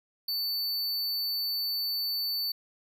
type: tone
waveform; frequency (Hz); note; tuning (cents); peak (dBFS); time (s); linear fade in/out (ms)
square; 4500; C#8; +25; -29; 0.28-2.52; 5
effects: none